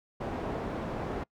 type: low-pass noise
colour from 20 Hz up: white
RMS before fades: -35 dBFS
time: 0.2-1.24 s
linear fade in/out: 10 ms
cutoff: 650 Hz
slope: 12 dB/octave
effects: noise-tail reverb RT60 0.1 s tail -25 dB re dry